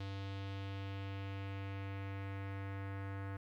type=tone with low-pass filter sweep; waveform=square; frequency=98 Hz; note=G2; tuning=in tune; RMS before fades=-43 dBFS; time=0-3.37 s; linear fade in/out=5 ms; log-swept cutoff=3800 to 1700 Hz; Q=2; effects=12-bit